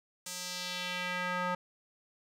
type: tone with band-pass filter sweep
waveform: square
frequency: 180 Hz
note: F#3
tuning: 47 cents flat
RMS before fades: -36 dBFS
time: 0.26-1.55 s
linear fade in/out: 5 ms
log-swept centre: 7700 to 1100 Hz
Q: 1.5
effects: none